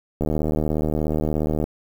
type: click train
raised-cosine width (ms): 2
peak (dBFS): -10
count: 111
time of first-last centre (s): 0.21-1.64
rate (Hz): 76.9
effects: 7-bit